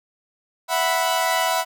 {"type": "chord", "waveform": "sawtooth", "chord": "E suspended second", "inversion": "none", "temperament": "equal", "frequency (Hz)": [659.3, 740, 987.8], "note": ["E5", "F#5", "B5"], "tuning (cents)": [0, 0, 0], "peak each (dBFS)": [-20, -20, -19], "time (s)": [0.68, 1.65], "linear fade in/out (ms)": 50, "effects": []}